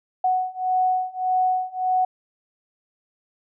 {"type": "beating tone pair", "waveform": "sine", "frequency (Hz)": [740, 741.7], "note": ["F#5", "F#5"], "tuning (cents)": [0, 4], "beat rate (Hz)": 1.7, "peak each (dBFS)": [-23, -22], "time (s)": [0.24, 2.05], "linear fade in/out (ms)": 5, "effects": []}